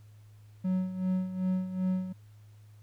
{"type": "tone with tremolo", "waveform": "triangle", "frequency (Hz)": 185.5, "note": "F#3", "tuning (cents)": 5, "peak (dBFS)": -23, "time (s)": [0.64, 2.13], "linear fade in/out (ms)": 10, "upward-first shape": "sine", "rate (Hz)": 2.6, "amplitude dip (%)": 70, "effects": ["added 105 Hz sine -51 dBFS peak until 2.82 s", "pink hiss -68 dBFS RMS until 2.82 s"]}